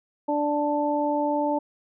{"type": "harmonic tone", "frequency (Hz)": 293.7, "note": "D4", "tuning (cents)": 0, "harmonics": [1, 2, 3], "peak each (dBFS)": [-26, -26, -26], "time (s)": [0.28, 1.59], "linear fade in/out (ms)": 10, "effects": []}